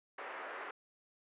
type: band-pass noise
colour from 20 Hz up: white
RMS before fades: -45 dBFS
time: 0.18-0.71 s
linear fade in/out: 5 ms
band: 380 to 1900 Hz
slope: 24 dB/octave
effects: resampled to 8000 Hz